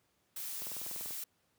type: noise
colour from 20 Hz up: blue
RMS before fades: -41 dBFS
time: 0.36-1.24 s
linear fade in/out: 5 ms
type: click train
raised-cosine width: 1 ms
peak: -35 dBFS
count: 11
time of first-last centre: 0.62-1.108 s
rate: 20.5 Hz
effects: pink hiss -75 dBFS RMS until 1.58 s + high-pass 80 Hz 12 dB/octave

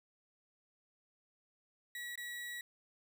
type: tone with dropouts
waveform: 35% pulse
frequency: 1928 Hz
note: B6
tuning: 42 cents flat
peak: -40 dBFS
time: 1.95-2.61 s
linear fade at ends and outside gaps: 2 ms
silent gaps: 2.156-2.176 s
effects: 12-bit

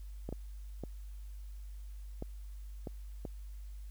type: clicks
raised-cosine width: 2 ms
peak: -26 dBFS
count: 6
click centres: 0.29 / 0.326 / 0.837 / 2.224 / 2.872 / 3.252 s
effects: added 50 Hz sine -43 dBFS peak until 3.9 s + white hiss -67 dBFS RMS until 3.9 s

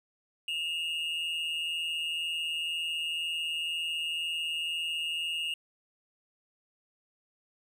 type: tone pair together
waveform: triangle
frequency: 2691 / 2853 Hz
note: E7 / F7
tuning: +35 / +36 cents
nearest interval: minor second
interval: 101 cents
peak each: -35 / -30 dBFS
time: 0.48-5.54 s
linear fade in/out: 2 ms
effects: none

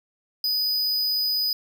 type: tone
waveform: square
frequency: 4978 Hz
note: D#8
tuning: in tune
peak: -22 dBFS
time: 0.44-1.53 s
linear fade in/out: 2 ms
effects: none

